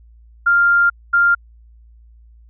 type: tone bursts at uneven times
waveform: sine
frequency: 1396.9 Hz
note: F6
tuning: in tune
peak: -10 dBFS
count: 2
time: 0.46-0.9 / 1.13-1.35 s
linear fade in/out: 10 ms
effects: added 57 Hz sine -43 dBFS peak until 2.49 s